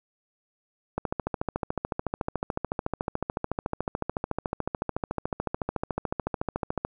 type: click train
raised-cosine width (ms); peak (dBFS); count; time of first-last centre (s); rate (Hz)
1; -13; 82; 0.98-6.85; 13.8
effects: none